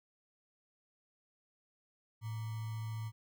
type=tone with sample-and-hold; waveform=sine; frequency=110.7 Hz; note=A2; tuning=11 cents sharp; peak=-37 dBFS; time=2.21-3.12 s; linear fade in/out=50 ms; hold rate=1050 Hz; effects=none